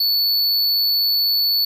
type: tone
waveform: square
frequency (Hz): 4448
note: C#8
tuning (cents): +5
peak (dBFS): -16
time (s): 0-1.65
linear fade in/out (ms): 5
effects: 9-bit